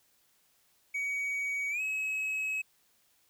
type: tone with pitch glide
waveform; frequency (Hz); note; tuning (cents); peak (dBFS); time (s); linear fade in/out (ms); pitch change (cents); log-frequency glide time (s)
triangle; 2257 to 2563; C#7 to E7; +31 to -49; -29; 0.94-2.62; 10; +220; 1.7-1.81
effects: white hiss -69 dBFS RMS until 3.29 s